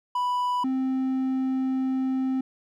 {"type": "tone pair in turn", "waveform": "triangle", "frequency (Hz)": [987.8, 262.1], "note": ["B5", "C4"], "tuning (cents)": [0, 3], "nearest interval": "octave + major seventh", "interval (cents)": 2297, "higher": "first", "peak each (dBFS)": -21, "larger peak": "neither", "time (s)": [[0.15, 0.64], [0.64, 2.41]], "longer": "second", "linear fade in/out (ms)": 5, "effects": []}